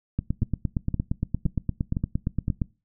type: two click trains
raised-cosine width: 5 ms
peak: -13 / -12 dBFS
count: 5 / 22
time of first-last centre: 0.43-2.481 / 0.19-2.618 s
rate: 1.95 / 8.65 Hz
effects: noise-tail reverb RT60 0.3 s tail -22 dB re dry